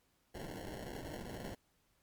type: noise with sample-and-hold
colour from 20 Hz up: blue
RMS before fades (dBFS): -45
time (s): 0.34-1.55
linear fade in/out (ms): 10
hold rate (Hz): 1225
effects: pink hiss -75 dBFS RMS until 2.02 s + MP3 96 kbps